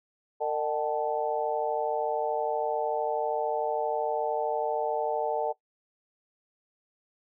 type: harmonic tone with a mistuned harmonic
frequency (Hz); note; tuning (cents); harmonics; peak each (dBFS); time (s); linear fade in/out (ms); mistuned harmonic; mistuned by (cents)
151.6; D#3; -45; 3 / 4 / 5 / 6; -30 / -31 / -32 / -33; 0.4-5.53; 20; 6; -75
effects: noise-tail reverb RT60 0.1 s tail -18 dB re dry